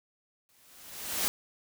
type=noise with exponential growth; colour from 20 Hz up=white; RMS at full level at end=-27 dBFS; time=0.49-1.28 s; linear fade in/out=0 ms; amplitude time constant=170 ms; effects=none